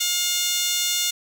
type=tone with high-pass filter; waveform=15% pulse; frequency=711 Hz; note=F5; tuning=31 cents sharp; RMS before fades=-23 dBFS; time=0-1.11 s; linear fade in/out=10 ms; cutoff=4300 Hz; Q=2.7; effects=none